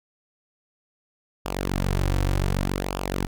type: tone with flanger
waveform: sawtooth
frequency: 47.01 Hz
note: F#1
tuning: 28 cents sharp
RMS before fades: -25 dBFS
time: 1.45-3.27 s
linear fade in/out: 10 ms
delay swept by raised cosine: 0.49 to 4.89 ms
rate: 0.66 Hz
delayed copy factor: -0.7
effects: none